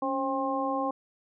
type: harmonic tone with a mistuned harmonic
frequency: 266.3 Hz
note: C4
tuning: 31 cents sharp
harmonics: 1 / 2 / 3 / 4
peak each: -32 / -32 / -32 / -32 dBFS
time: 0.02-0.91 s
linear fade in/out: 5 ms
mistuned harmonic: 1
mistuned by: +72 cents
effects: none